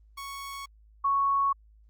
sawtooth / sine tone pair in turn, 1108.7 / 1108.7 Hz, C#6 / C#6, 0 / 0 cents, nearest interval unison, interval 0 cents, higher neither, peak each -33 / -22 dBFS, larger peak second, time 0.17-0.66 / 1.04-1.53 s, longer neither, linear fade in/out 10 ms, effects added 53 Hz sine -54 dBFS peak until 1.89 s + Opus 32 kbps

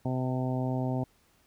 harmonic tone, 128.4 Hz, C3, 32 cents flat, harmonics 1 / 2 / 3 / 4 / 5 / 6 / 7, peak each -30 / -32 / -40 / -41 / -38 / -41 / -43 dBFS, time 0.05-1.04 s, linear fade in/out 5 ms, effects pink hiss -66 dBFS RMS until 1.46 s

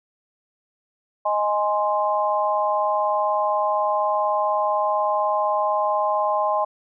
sine chord, Ab major, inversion second, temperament equal, 622.3 / 830.6 / 1046.5 Hz, Eb5 / Ab5 / C6, 0 / 0 / 0 cents, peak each -23 dBFS, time 1.25-6.65 s, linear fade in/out 10 ms, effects none

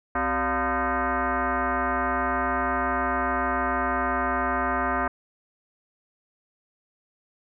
sine tone with frequency modulation, 258.2 Hz, C4, 23 cents flat, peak -22 dBFS, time 0.15-5.08 s, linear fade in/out 5 ms, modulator 321 Hz, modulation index 4.5, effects none

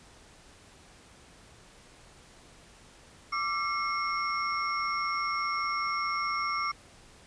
sine tone cluster, 1173 / 1348 / 2163 / 5500 Hz, D6 / E6 / C#7 / F8, -2 / +38 / -43 / -27 cents, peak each -30 / -37 / -34 / -39 dBFS, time 3.32-6.72 s, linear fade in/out 10 ms, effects pink hiss -55 dBFS RMS until 7.26 s + resampled to 22050 Hz

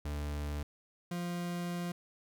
40% pulse tone pair in turn, 73.42 / 174.62 Hz, D2 / F3, 0 / 0 cents, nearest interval octave + minor third, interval 1500 cents, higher second, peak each -34 / -34 dBFS, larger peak neither, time 0.05-0.63 / 1.11-1.92 s, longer second, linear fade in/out 5 ms, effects none

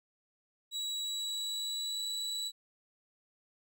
35% pulse tone with pitch glide, 3896 to 3934 Hz, B7 to B7, -24 to -7 cents, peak -33 dBFS, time 0.71-2.52 s, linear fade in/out 50 ms, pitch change +17 cents, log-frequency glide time 1.04-2 s, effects none

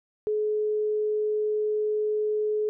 sine tone, 425.3 Hz, G#4, 41 cents sharp, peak -23 dBFS, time 0.27-2.69 s, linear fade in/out 0 ms, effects none

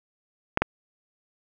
clicks, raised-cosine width 0.5 ms, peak -5 dBFS, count 2, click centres 0.574 / 0.62 s, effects none

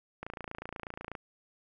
click train, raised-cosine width 0.5 ms, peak -24 dBFS, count 27, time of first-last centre 0.23-1.152 s, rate 28.2 Hz, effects none

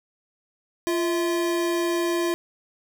square tone pair together, 344.5 / 650 Hz, F4 / E5, -24 / -24 cents, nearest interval major seventh, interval 1100 cents, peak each -23 / -32 dBFS, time 0.87-2.34 s, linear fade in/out 0 ms, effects none

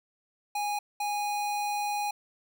square tone bursts at uneven times, 825 Hz, G#5, 12 cents flat, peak -29 dBFS, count 2, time 0.55-0.79 / 1-2.11 s, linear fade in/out 5 ms, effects none

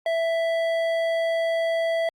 sine tone with hard clipping, 661 Hz, E5, 5 cents sharp, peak -23 dBFS, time 0.06-2.09 s, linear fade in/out 2 ms, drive 10 dB, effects Opus 48 kbps

